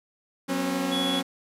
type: chord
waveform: sawtooth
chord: F# suspended fourth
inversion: none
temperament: equal with one note detuned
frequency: 185 / 246.9 / 271.2 Hz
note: F#3 / B3 / C#4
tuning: 0 / 0 / -38 cents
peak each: -28 / -29 / -23 dBFS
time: 0.48-1.23 s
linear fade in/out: 20 ms
type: tone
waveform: triangle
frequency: 3371 Hz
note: G#7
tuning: 25 cents sharp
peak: -26 dBFS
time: 0.91-1.21 s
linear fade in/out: 20 ms
effects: resampled to 32000 Hz + 9-bit